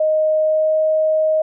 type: tone with pitch glide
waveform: sine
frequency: 622.3 to 626.3 Hz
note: D#5 to D#5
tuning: 0 to +11 cents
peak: -13 dBFS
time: 0-1.42 s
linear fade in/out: 5 ms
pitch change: +11 cents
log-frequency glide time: 0.41-0.77 s
effects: none